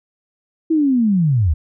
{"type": "linear sweep", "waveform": "sine", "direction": "down", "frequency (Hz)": [330, 68.1], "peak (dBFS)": -12, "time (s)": [0.7, 1.54], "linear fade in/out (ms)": 10, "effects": []}